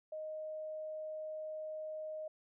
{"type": "tone", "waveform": "sine", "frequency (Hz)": 622, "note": "D#5", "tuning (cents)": -1, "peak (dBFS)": -40, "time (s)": [0.12, 2.28], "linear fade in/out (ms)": 5, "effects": []}